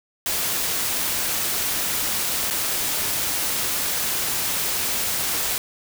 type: noise with dropouts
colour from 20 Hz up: white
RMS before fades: -24 dBFS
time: 0.26-5.58 s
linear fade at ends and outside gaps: 1 ms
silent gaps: 2.502-2.508 s
effects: none